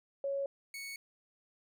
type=tone pair in turn; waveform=sine / sawtooth; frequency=554.4 / 2218 Hz; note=C#5 / C#7; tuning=0 / 0 cents; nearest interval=2 octaves; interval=2400 cents; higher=second; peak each=-32 / -38 dBFS; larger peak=first; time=0.24-0.46 / 0.74-0.96 s; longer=neither; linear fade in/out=2 ms; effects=none